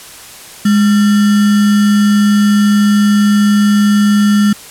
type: tone with sample-and-hold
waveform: sine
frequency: 206.6 Hz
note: G#3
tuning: 9 cents flat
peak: -6 dBFS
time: 0.65-4.53 s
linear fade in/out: 5 ms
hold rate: 1575 Hz
effects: white hiss -33 dBFS RMS until 4.7 s + low-pass 12000 Hz 12 dB/octave